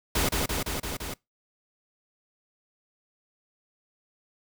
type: noise with echo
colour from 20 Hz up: pink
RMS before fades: -25 dBFS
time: 0.15-0.29 s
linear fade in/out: 5 ms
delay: 170 ms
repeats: 5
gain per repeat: -2 dB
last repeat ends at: 1.14 s
effects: noise-tail reverb RT60 0.2 s tail -24 dB re dry